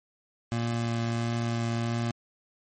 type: tone with vibrato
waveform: 25% pulse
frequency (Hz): 116.6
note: A#2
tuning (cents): +1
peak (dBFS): -23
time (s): 0.52-2.11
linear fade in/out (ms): 0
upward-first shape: triangle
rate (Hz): 1.5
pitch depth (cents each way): 10
effects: MP3 32 kbps